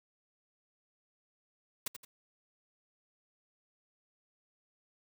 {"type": "noise with echo", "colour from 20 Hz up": "white", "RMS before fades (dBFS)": -35, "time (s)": [1.86, 1.88], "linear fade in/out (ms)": 5, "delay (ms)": 85, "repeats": 2, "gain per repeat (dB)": -9, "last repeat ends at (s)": 2.05, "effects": []}